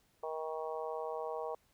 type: harmonic tone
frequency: 158.2 Hz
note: D#3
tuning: 29 cents sharp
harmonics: 3 / 4 / 5 / 6 / 7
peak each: -40 / -42 / -44 / -46 / -47 dBFS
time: 0.23-1.55 s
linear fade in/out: 5 ms
effects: pink hiss -72 dBFS RMS until 1.73 s